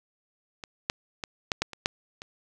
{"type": "clicks", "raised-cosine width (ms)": 0.2, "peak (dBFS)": [-21, -8, -15, -8, -8, -22, -6, -23], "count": 8, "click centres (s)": [0.638, 0.899, 1.238, 1.518, 1.62, 1.733, 1.859, 2.219], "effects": []}